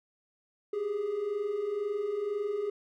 triangle tone pair together, 393.3 / 415.3 Hz, G4 / G#4, +6 / 0 cents, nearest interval minor second, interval 94 cents, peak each -34 / -28 dBFS, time 0.73-2.7 s, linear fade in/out 5 ms, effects tanh soft clip ceiling -22 dBFS

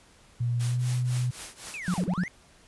sine tone with pitch glide, 120 to 124.38 Hz, B2 to B2, -49 to +13 cents, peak -24 dBFS, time 0.4-1.31 s, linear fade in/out 10 ms, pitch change +62 cents, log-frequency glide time 0.63-0.81 s
white noise with tremolo, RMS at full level -37 dBFS, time 0.59-2.08 s, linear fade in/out 20 ms, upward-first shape triangle, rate 3.9 Hz, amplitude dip 95%
triangle linear two-way sweep, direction down then up, 2677 to 202 to 2179 Hz, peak -33 dBFS, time 1.74-2.28 s, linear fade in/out 0 ms, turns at 2.05 s
sine tone bursts, 180 Hz, F#3, 47 cents flat, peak -23 dBFS, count 4, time 1.88-2.236 s, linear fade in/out 0 ms, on 59 ms, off 40 ms
effects pink hiss -57 dBFS RMS until 2.67 s + resampled to 24000 Hz

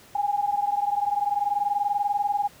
sine tone pair together, 810.2 / 830.6 Hz, G#5 / G#5, -43 / 0 cents, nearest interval unison, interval 43 cents, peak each -24 / -26 dBFS, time 0.15-2.48 s, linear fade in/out 5 ms, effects pink hiss -51 dBFS RMS until 2.6 s + high-pass 80 Hz 12 dB/octave

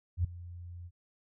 sine tone with ADSR envelope, 87.31 Hz, F2, in tune, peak -23 dBFS, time 0.17-0.91 s, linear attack 74 ms, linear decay 5 ms, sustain -19 dB, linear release 50 ms, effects none

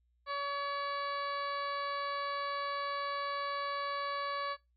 harmonic tone, 566 Hz, C#5, 36 cents sharp, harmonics 1 / 2 / 3 / 4 / 5 / 6 / 7 / 8, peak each -41 / -35 / -43 / -47 / -55 / -55 / -49 / -50 dBFS, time 0.26-4.57 s, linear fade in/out 50 ms, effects noise-tail reverb RT60 0.2 s tail -19 dB re dry + added 60 Hz sine -70 dBFS peak until 4.76 s

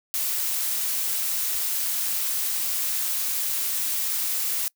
blue noise, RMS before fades -26 dBFS, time 0.14-4.68 s, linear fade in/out 0 ms, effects noise-tail reverb RT60 0.1 s tail -24 dB re dry

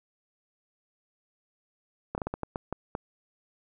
slowing click train, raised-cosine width 1 ms, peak -17 dBFS, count 9, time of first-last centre 2.15-2.951 s, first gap 29 ms, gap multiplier 1.34, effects none

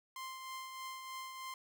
sawtooth tone with tremolo, 1047 Hz, C6, 1 cent sharp, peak -38 dBFS, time 0.16-1.54 s, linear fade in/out 2 ms, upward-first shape triangle, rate 3.2 Hz, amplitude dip 45%, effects none

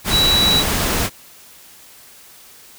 sine tone in noise, 3917 Hz, B7, 15 cents flat, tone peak -13 dBFS, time 0.1-0.64 s, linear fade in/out 50 ms, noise pink, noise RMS -19 dBFS, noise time 0.04-1.1 s, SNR +3 dB, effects white hiss -44 dBFS RMS until 2.78 s

